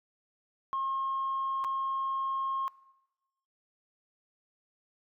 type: tone with dropouts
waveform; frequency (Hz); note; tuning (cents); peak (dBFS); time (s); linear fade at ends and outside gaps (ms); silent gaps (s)
sine; 1075; C6; +47; -28; 0.73-2.68; 0; 1.641-1.646
effects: noise-tail reverb RT60 1.0 s tail -22 dB re dry + tanh soft clip ceiling -25 dBFS